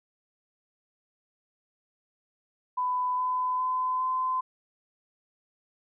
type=tone with pitch steps; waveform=sine; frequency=1000 / 1008.7 / 1017.5 / 1026.3 Hz; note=B5 / B5 / C6 / C6; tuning=+21 / +36 / -49 / -34 cents; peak=-25 dBFS; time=2.77-4.41 s; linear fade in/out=10 ms; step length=410 ms; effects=none